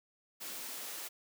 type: noise with high-pass filter sweep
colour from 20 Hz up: white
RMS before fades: -43 dBFS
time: 0.4-1.09 s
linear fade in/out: 20 ms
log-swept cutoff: 200 to 410 Hz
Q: 1
effects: none